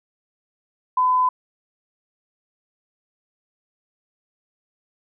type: tone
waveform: sine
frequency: 1010 Hz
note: B5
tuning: 39 cents sharp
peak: -15 dBFS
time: 0.97-1.29 s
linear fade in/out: 5 ms
effects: none